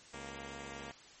5% pulse tone pair together, 69.3 / 233.1 Hz, C#2 / A#3, 0 / 0 cents, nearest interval octave + major sixth, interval 2100 cents, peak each -36 / -35 dBFS, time 0.13-0.92 s, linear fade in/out 10 ms, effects white hiss -57 dBFS RMS until 1.2 s + MP3 32 kbps

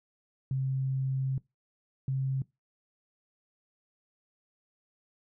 sine tone pair in turn, 133 / 133.53 Hz, C3 / C3, +29 / +36 cents, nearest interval unison, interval 7 cents, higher second, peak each -27 dBFS, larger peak neither, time 0.51-1.38 / 2.08-2.42 s, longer first, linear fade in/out 2 ms, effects noise-tail reverb RT60 0.2 s tail -21 dB re dry

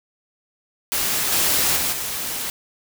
white noise with level steps, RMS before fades -22 / -19 / -22 / -27 dBFS, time 0.92-2.5 s, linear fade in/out 0 ms, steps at 1.32 / 1.76 / 1.92 s, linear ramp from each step 10 ms, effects none

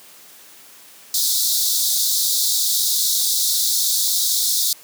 pink high-pass noise, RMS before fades -19 dBFS, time 1.14-4.73 s, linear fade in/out 2 ms, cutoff 3600 Hz, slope 96 dB/octave, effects white hiss -45 dBFS RMS until 4.83 s + high-pass 150 Hz 12 dB/octave

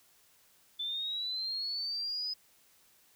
sine linear sweep, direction up, 3499 to 5040 Hz, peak -33 dBFS, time 0.79-2.34 s, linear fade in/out 10 ms, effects white hiss -65 dBFS RMS until 3.15 s

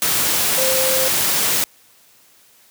sine tone in noise, 523.3 Hz, C5, in tune, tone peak -20 dBFS, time 0.58-1.08 s, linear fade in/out 0 ms, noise white, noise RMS -18 dBFS, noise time 0.02-1.64 s, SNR -5 dB, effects white hiss -52 dBFS RMS until 2.7 s + high-pass 80 Hz 12 dB/octave

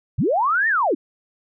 sine linear two-way sweep, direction up then down, 77.78 to 1864.7 to 238 Hz, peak -16 dBFS, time 0.18-0.95 s, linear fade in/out 10 ms, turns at 0.68 s, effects none

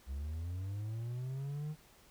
triangle linear sweep, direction up, 64.4 to 155.56 Hz, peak -35 dBFS, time 0.06-1.76 s, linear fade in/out 50 ms, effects pink hiss -63 dBFS RMS until 2.1 s

